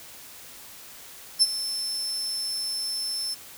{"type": "tone with ADSR envelope", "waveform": "35% pulse", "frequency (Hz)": 5300, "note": "E8", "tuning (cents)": 9, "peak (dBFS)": -11, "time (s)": [1.39, 3.35], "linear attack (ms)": 31, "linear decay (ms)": 35, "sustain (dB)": -14, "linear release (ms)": 19, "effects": ["white hiss -45 dBFS RMS until 3.57 s"]}